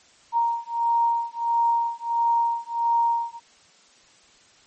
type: beating tone pair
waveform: sine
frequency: 932.3 / 933.8 Hz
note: A#5 / A#5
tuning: 0 / +3 cents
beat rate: 1.5 Hz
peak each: -23 dBFS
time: 0.32-3.4 s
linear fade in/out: 50 ms
effects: white hiss -55 dBFS RMS until 4.66 s + MP3 32 kbps